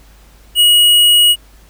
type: tone with hard clipping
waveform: sine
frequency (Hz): 2900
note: F#7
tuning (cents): -35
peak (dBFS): -7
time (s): 0.55-1.36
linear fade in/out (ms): 50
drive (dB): 15
effects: added 51 Hz sine -42 dBFS peak until 1.69 s + pink hiss -48 dBFS RMS until 1.69 s